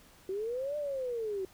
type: linear two-way sweep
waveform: sine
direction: up then down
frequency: 370 to 601 to 370 Hz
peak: -32 dBFS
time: 0.29-1.45 s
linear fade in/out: 2 ms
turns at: 0.77 s
effects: pink hiss -59 dBFS RMS until 1.53 s